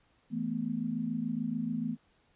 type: chord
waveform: sine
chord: E suspended fourth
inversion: none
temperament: equal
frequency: 164.81 / 220 / 246.9 Hz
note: E3 / A3 / B3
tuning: 0 / 0 / 0 cents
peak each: -38 / -34 / -34 dBFS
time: 0.3-1.97 s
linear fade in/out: 50 ms
effects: pink hiss -69 dBFS RMS until 2.35 s + resampled to 8000 Hz